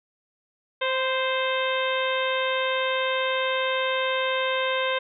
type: harmonic tone with a mistuned harmonic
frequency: 523.3 Hz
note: C5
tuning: in tune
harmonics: 1 / 2 / 3 / 4 / 5 / 6 / 7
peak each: -26 / -29 / -31 / -32 / -33 / -34 / -34 dBFS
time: 0.81-4.99 s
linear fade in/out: 10 ms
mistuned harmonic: 2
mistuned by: -20 cents
effects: none